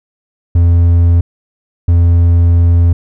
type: tone bursts at uneven times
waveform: triangle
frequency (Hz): 85.6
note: F2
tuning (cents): -34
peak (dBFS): -3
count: 2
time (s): 0.55-1.21 / 1.88-2.93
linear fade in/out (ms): 5
effects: none